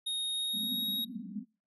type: tone with pitch glide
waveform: square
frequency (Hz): 3729 to 3785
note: A#7 to A#7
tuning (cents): 0 to +26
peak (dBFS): -32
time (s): 0.06-1.05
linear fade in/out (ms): 10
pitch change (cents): +26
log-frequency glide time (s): 0.31-0.89
type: band-pass noise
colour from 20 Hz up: pink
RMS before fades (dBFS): -42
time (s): 0.53-1.45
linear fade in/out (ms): 20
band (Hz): 190 to 260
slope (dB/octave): 96
effects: noise-tail reverb RT60 0.4 s tail -26 dB re dry